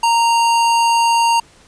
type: tone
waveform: square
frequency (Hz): 928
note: A#5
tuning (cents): -8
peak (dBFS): -12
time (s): 0.03-1.4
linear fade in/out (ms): 5
effects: pink hiss -48 dBFS RMS until 1.67 s + resampled to 22050 Hz